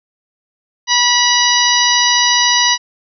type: harmonic tone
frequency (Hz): 974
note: B5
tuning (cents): -24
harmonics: 1 / 2 / 3 / 4 / 5 / 6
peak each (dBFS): -17 / -17 / -17 / -17 / -17 / -17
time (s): 0.87-2.78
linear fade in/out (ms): 50
effects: none